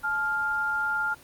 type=tone pair together; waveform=sine; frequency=862.6 / 1400 Hz; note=A5 / F6; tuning=-35 / +4 cents; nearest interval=minor sixth; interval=839 cents; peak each=-32 / -25 dBFS; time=0.03-1.15 s; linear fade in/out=20 ms; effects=pink hiss -51 dBFS RMS until 1.23 s + Opus 24 kbps